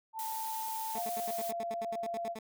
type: tone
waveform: sine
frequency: 888 Hz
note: A5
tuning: 16 cents sharp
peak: -36 dBFS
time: 0.13-1.03 s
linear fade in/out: 50 ms
type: noise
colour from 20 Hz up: blue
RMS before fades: -42 dBFS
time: 0.19-1.51 s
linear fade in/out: 0 ms
type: tone with pitch glide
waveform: sine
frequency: 698.5 to 685.7 Hz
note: F5 to F5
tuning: 0 to -32 cents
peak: -34 dBFS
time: 0.94-2.36 s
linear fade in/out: 50 ms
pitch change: -32 cents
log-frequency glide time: 1.24-1.36 s
type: tone bursts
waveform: 15% pulse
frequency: 220 Hz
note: A3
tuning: in tune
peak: -34 dBFS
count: 14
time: 0.95-2.389 s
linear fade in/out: 2 ms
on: 35 ms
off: 73 ms
effects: none